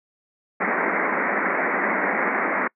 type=band-pass noise; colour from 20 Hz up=white; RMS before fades=-23 dBFS; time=0.6-2.68 s; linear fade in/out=10 ms; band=180 to 2200 Hz; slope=96 dB/octave; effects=noise-tail reverb RT60 0.1 s tail -26 dB re dry